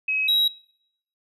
sine / triangle tone pair in turn, 2550 / 3849 Hz, D#7 / B7, +42 / -45 cents, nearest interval perfect fifth, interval 713 cents, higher second, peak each -21 / -15 dBFS, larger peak second, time 0.08-0.28 / 0.28-0.48 s, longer neither, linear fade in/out 5 ms, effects noise-tail reverb RT60 0.7 s tail -23 dB re dry + resampled to 32000 Hz

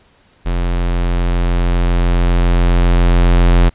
square tone with level ramp, 43.65 Hz, F1, in tune, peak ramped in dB -15 to -7 dBFS, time 0.45-3.7 s, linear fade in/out 20 ms, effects pink hiss -52 dBFS RMS until 3.74 s + resampled to 8000 Hz

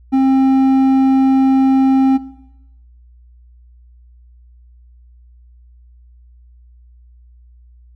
sine tone with hard clipping, 266.2 Hz, C4, 30 cents sharp, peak -11 dBFS, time 0.12-2.18 s, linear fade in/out 20 ms, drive 6 dB, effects noise-tail reverb RT60 0.9 s tail -17 dB re dry + added 60 Hz sine -42 dBFS peak until 7.95 s

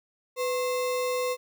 sine tone with sample-and-hold, 500 Hz, B4, 21 cents sharp, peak -25 dBFS, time 0.36-1.37 s, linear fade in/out 50 ms, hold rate 1575 Hz, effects none

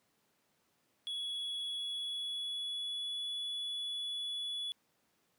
triangle tone with pitch glide, 3371 to 3412 Hz, G#7 to G#7, +25 to +46 cents, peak -35 dBFS, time 1.07-4.72 s, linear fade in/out 0 ms, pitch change +21 cents, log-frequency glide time 1.7-3.31 s, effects pink hiss -75 dBFS RMS until 5.38 s + high-pass 150 Hz 12 dB/octave

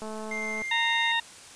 click train, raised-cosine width 1 ms, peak -25 dBFS, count 131, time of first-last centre 0.02-0.619 s, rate 217 Hz
triangle tone, 2101 Hz, C7, 7 cents sharp, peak -29 dBFS, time 0.31-1.12 s, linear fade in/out 5 ms
harmonic tone, 924 Hz, A#5, 16 cents flat, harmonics 1 / 2 / 3 / 4, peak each -29 / -27 / -32 / -29 dBFS, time 0.71-1.2 s, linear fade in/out 5 ms
effects white hiss -47 dBFS RMS until 1.55 s + resampled to 22050 Hz

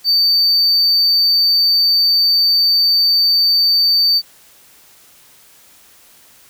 triangle tone, 4588 Hz, D8, 41 cents flat, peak -9 dBFS, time 0.04-4.22 s, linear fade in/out 50 ms, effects white hiss -47 dBFS RMS until 6.49 s

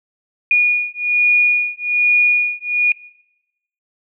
sine beating tone pair, 2445 / 2446.2 Hz, D#7 / D#7, -31 / -30 cents, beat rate 1.2 Hz, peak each -15 dBFS, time 0.51-2.92 s, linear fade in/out 2 ms, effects noise-tail reverb RT60 0.9 s tail -20 dB re dry

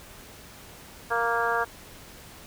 harmonic tone, 233.1 Hz, A#3, in tune, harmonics 2 / 3 / 4 / 5 / 6 / 7, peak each -30 / -30 / -30 / -30 / -30 / -30 dBFS, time 1.1-1.65 s, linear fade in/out 20 ms, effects pink hiss -47 dBFS RMS until 2.46 s

